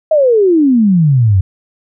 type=exponential sweep; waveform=sine; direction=down; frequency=646 to 89.4 Hz; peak=-6 dBFS; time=0.11-1.41 s; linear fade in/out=5 ms; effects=none